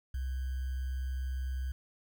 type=tone with sample-and-hold; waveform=sine; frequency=64.8 Hz; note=C2; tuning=16 cents flat; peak=-32 dBFS; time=0.14-1.72 s; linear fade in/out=5 ms; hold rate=1575 Hz; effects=none